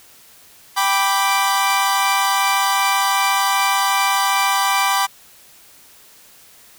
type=chord; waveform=sawtooth; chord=G major; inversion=none; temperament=equal; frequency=784 / 987.8 / 1174.7 Hz; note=G5 / B5 / D6; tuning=0 / 0 / 0 cents; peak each=-16 dBFS; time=0.76-5.07 s; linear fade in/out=20 ms; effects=white hiss -47 dBFS RMS until 6.78 s